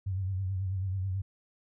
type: tone with vibrato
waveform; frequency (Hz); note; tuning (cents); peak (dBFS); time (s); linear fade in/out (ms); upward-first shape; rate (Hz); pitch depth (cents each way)
sine; 94.9; F#2; +44; -29; 0.06-1.22; 10; triangle; 9.2; 78
effects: none